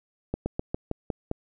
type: slowing click train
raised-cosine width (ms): 2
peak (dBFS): -14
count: 7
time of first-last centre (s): 0.34-1.314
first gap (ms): 120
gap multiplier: 1.12
effects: none